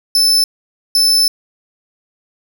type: tone bursts at uneven times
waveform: 40% pulse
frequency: 5270 Hz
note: E8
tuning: 1 cent flat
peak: -8 dBFS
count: 2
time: 0.15-0.44 / 0.95-1.28 s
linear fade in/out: 2 ms
effects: 7-bit